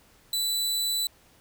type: tone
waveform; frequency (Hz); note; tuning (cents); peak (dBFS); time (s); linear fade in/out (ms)
sawtooth; 3976; B7; +11; -22; 0.33-1.07; 2
effects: pink hiss -59 dBFS RMS until 1.4 s